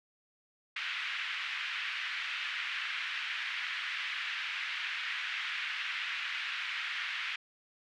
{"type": "band-pass noise", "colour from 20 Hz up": "white", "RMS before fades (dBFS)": -37, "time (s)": [0.76, 7.36], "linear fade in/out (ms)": 5, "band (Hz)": [1500, 2900], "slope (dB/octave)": 24, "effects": []}